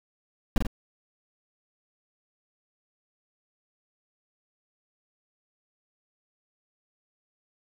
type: noise with echo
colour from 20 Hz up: brown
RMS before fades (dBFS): -19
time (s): 0.56-0.58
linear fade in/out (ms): 2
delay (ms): 44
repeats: 2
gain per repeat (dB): -4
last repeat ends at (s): 0.668
effects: none